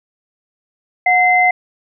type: tone pair together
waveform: sine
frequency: 729.7 / 2066 Hz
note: F#5 / C7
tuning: -24 / -22 cents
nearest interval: octave + tritone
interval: 1802 cents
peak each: -12 dBFS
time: 1.06-1.51 s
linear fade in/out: 5 ms
effects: none